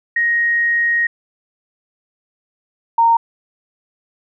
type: tone pair in turn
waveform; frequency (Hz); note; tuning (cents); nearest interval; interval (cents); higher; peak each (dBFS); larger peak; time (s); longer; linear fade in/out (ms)
sine; 1875 / 923; A#6 / A#5; +10 / -17; octave; 1227; first; -13 / -9; second; 0.16-1.07 / 2.98-3.17; first; 5
effects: none